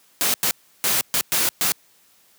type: noise bursts at uneven times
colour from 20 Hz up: white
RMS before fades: -20 dBFS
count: 6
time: 0.21-0.34 / 0.43-0.51 / 0.84-1.01 / 1.14-1.21 / 1.32-1.49 / 1.61-1.72 s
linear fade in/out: 0 ms
effects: white hiss -57 dBFS RMS until 2.38 s + high-pass 100 Hz 12 dB/octave